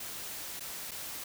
white noise with dropouts, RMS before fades -41 dBFS, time 0-1.24 s, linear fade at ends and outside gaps 5 ms, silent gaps 0.597-0.605 / 0.911-0.915 s, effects none

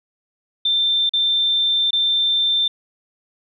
sine tone with dropouts, 3570 Hz, A7, 24 cents sharp, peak -15 dBFS, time 0.65-2.68 s, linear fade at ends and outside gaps 5 ms, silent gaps 1.094-1.135 / 1.908-1.93 s, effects none

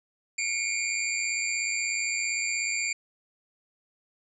sine tone cluster, 2175 / 2271 / 2388 / 4637 / 7290 Hz, C#7 / C#7 / D7 / D8 / A#8, -33 / +41 / +28 / -23 / -40 cents, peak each -36 / -34 / -31 / -37 / -31 dBFS, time 0.38-2.93 s, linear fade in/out 5 ms, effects none

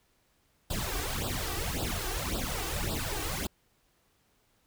pink noise with flanger, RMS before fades -33 dBFS, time 0.7-3.47 s, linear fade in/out 5 ms, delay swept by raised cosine 0.23 to 2.63 ms, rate 1.8 Hz, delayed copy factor +1, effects pink hiss -70 dBFS RMS until 4.66 s

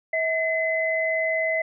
sine tone pair together, 644.9 / 2034 Hz, E5 / C7, -38 / -50 cents, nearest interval octave + minor sixth, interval 1988 cents, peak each -24 dBFS, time 0.13-1.62 s, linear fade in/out 5 ms, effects none

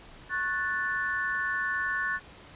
sine chord, F# minor, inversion second, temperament equal with one note detuned, 1098.5 / 1480 / 1760 Hz, C#6 / F#6 / A6, -16 / 0 / 0 cents, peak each -35 / -31 / -30 dBFS, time 0.29-2.2 s, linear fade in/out 50 ms, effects pink hiss -50 dBFS RMS until 2.55 s + resampled to 8000 Hz

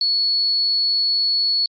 sine tone, 4396 Hz, C#8, 15 cents flat, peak -16 dBFS, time 0.01-1.66 s, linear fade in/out 2 ms, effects Opus 48 kbps

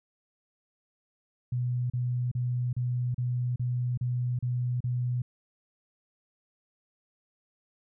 sine tone bursts, 123.47 Hz, B2, in tune, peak -26 dBFS, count 9, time 1.52-5.22 s, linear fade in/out 5 ms, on 380 ms, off 35 ms, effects none

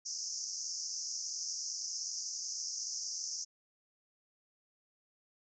pink band-pass noise, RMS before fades -40 dBFS, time 0.05-3.45 s, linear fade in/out 20 ms, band 5100 to 6600 Hz, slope 96 dB/octave, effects none

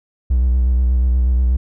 triangle tone with vibrato, 62.4 Hz, B1, 19 cents sharp, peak -9 dBFS, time 0.3-1.57 s, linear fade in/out 10 ms, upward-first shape square, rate 8.3 Hz, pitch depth 40 cents each way, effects tanh soft clip ceiling -6 dBFS

